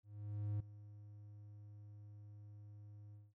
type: tone with ADSR envelope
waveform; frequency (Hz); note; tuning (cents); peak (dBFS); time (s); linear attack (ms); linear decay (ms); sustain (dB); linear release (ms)
triangle; 103.83; G#2; 0; -34; 0.03-3.34; 570; 6; -17; 200
effects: none